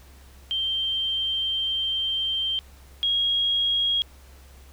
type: tone pair in turn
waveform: sine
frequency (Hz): 3144 / 3283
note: G7 / G#7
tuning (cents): +4 / -21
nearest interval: minor second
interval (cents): 75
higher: second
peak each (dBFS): -23 / -20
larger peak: second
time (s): 0.51-2.59 / 3.03-4.02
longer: first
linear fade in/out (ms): 0
effects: added 67 Hz sine -47 dBFS peak until 4.72 s + pink hiss -54 dBFS RMS until 4.72 s